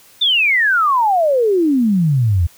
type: exponential sweep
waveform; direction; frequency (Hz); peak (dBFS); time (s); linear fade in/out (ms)
sine; down; 3636 to 79.8; -11; 0.21-2.47; 10
effects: white hiss -47 dBFS RMS until 2.57 s